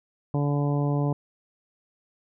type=harmonic tone; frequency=144.1 Hz; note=D3; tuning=33 cents flat; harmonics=1 / 2 / 3 / 4 / 5 / 6 / 7; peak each=-23 / -29 / -33 / -35 / -37 / -39 / -40 dBFS; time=0.34-1.13 s; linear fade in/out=2 ms; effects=none